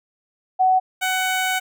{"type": "tone pair in turn", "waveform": ["sine", "15% pulse"], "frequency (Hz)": [748, 748], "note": ["F#5", "F#5"], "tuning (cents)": [19, 19], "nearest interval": "unison", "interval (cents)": 0, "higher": "neither", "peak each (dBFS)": -13, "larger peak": "neither", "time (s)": [[0.59, 0.8], [1.01, 1.6]], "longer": "second", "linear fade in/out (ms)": 20, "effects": []}